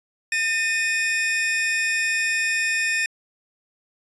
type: tone pair together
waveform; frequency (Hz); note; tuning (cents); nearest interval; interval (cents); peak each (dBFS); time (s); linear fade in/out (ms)
45% pulse; 1808.3 / 2489; A6 / D#7; +47 / 0; tritone; 553; -23; 0.32-3.06; 2
effects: resampled to 22050 Hz